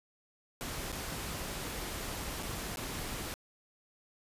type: noise with dropouts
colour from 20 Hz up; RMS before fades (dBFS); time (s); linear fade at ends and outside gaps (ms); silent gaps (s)
pink; -39; 0.61-3.34; 0; 0.919-0.926 / 2.426-2.431 / 2.759-2.771
effects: resampled to 32000 Hz